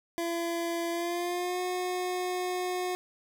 25% pulse tone with pitch glide, 338.6 to 362.9 Hz, E4 to F#4, +46 to -34 cents, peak -26 dBFS, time 0.18-2.95 s, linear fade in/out 0 ms, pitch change +120 cents, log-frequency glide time 0.9-1.6 s, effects none

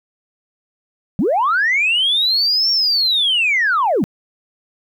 sine linear two-way sweep, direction up then down, 155.56 to 5540 to 155.56 Hz, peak -12 dBFS, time 1.19-4.04 s, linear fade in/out 0 ms, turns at 2.71 s, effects tanh soft clip ceiling -9 dBFS + 9-bit

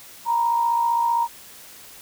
sine tone pair together, 935 / 990.4 Hz, A#5 / B5, +5 / +5 cents, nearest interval minor second, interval 100 cents, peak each -18 / -28 dBFS, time 0.25-1.28 s, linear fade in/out 50 ms, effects white hiss -44 dBFS RMS until 2.01 s

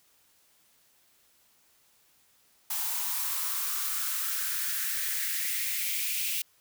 blue noise with high-pass filter sweep, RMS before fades -31 dBFS, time 2.7-6.42 s, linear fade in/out 5 ms, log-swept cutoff 850 to 2600 Hz, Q 3.7, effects white hiss -65 dBFS RMS until 6.6 s

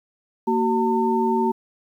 sine tone cluster, 231.5 / 376 / 903 Hz, A#3 / F#4 / A5, -12 / +28 / +45 cents, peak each -22 dBFS, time 0.47-1.52 s, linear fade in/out 10 ms, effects 9-bit

